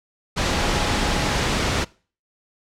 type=tone in noise; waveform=sine; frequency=831 Hz; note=G#5; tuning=1 cent sharp; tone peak=-32 dBFS; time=0.52-1.4 s; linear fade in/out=20 ms; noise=pink; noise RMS=-21 dBFS; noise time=0.36-1.85 s; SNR=-14 dB; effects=noise-tail reverb RT60 0.4 s tail -23 dB re dry + low-pass 6000 Hz 12 dB/octave